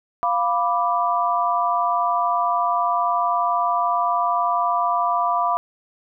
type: chord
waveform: sine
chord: B diminished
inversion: second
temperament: equal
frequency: 698.5 / 987.8 / 1174.7 Hz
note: F5 / B5 / D6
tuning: 0 / 0 / 0 cents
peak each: -22 dBFS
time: 0.23-5.57 s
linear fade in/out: 0 ms
effects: none